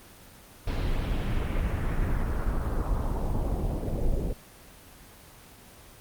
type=noise with low-pass filter sweep; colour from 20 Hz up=brown; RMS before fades=-27 dBFS; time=0.67-4.33 s; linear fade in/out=5 ms; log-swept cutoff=4200 to 460 Hz; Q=1.8; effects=pink hiss -50 dBFS RMS until 6 s + Opus 24 kbps